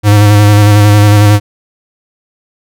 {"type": "tone with vibrato", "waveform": "square", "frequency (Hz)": 103.83, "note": "G#2", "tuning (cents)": 0, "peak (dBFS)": -3, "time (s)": [0.03, 1.4], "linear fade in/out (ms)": 50, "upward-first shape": "square", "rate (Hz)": 11, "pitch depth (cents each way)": 21, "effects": []}